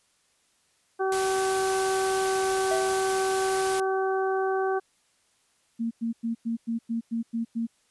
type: harmonic tone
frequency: 382.2 Hz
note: G4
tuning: 44 cents flat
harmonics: 1 / 2 / 3 / 4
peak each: -25 / -29 / -35 / -35 dBFS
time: 0.99-4.8 s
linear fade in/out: 20 ms
type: noise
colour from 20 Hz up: white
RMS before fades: -33 dBFS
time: 1.12-3.8 s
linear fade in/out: 2 ms
type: tone with exponential decay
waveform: triangle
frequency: 654 Hz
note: E5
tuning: 14 cents flat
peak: -22 dBFS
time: 2.71-3.13 s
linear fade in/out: 5 ms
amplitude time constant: 91 ms
type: tone bursts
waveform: sine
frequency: 229.9 Hz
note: A#3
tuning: 24 cents flat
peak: -25 dBFS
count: 9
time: 5.79-7.67 s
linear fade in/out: 20 ms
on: 120 ms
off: 100 ms
effects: white hiss -67 dBFS RMS until 7.9 s + resampled to 24000 Hz